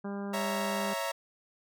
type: harmonic tone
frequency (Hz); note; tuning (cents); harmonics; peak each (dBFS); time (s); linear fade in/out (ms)
200; G3; +35; 1 / 2 / 3 / 4 / 5 / 6 / 7 / 8; -35 / -41 / -45 / -47 / -49 / -51 / -52 / -53; 0.04-0.94; 10
type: chord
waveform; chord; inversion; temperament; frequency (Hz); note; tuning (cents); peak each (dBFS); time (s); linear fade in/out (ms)
sawtooth; A# diminished; first; equal; 554.4 / 659.3 / 932.3; C#5 / E5 / A#5; 0 / 0 / 0; -32; 0.33-1.12; 10
effects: none